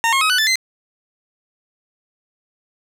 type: tone with pitch steps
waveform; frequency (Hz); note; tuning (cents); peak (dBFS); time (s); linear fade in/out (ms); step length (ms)
20% pulse; 918 / 1079.2 / 1268.6 / 1491.3 / 1753.1 / 2061; A#5 / C#6 / D#6 / F#6 / A6 / C7; -27 / -47 / +33 / +13 / -7 / -27; -9; 0.04-0.556; 0; 86
effects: low-pass 11000 Hz 12 dB/octave